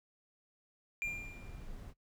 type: tone with exponential decay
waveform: triangle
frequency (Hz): 2392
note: D7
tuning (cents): +31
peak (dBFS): -31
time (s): 1.02-1.67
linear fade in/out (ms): 0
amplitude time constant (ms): 140
type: noise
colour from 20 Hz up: brown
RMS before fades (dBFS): -47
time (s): 1.03-1.94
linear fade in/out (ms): 50
effects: noise-tail reverb RT60 0.1 s tail -21 dB re dry